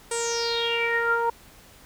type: tone with low-pass filter sweep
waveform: sawtooth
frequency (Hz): 466.2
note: A#4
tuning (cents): 0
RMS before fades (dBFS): -25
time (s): 0.11-1.3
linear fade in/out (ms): 5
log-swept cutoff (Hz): 8800 to 1000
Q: 8.4
effects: pink hiss -51 dBFS RMS until 1.85 s